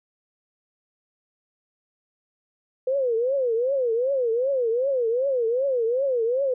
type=tone with vibrato; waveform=sine; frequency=500 Hz; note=B4; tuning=21 cents sharp; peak=-20 dBFS; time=2.87-6.54 s; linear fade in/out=5 ms; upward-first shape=triangle; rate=2.6 Hz; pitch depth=220 cents each way; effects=none